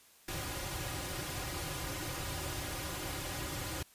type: noise with comb filter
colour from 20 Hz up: pink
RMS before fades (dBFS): -39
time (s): 0.28-3.83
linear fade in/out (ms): 5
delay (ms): 4.5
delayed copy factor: -0.85
effects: white hiss -62 dBFS RMS until 3.94 s + resampled to 32000 Hz